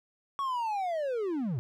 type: linear sweep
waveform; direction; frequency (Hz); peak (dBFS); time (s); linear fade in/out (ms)
triangle; down; 1125 to 107.1; -27; 0.39-1.59; 0
effects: none